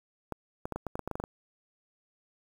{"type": "clicks", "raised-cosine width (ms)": 1, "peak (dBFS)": -20, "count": 12, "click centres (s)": [0.323, 0.655, 0.723, 0.76, 0.867, 0.955, 0.993, 1.076, 1.113, 1.155, 1.2, 1.239], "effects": ["8-bit"]}